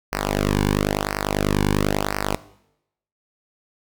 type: tone with flanger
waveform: sawtooth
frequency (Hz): 50.1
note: G1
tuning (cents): +38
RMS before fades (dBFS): -22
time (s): 0.12-2.36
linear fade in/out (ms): 5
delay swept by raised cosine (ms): 0.28 to 1.58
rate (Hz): 0.98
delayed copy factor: -0.9
effects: noise-tail reverb RT60 0.8 s tail -18 dB re dry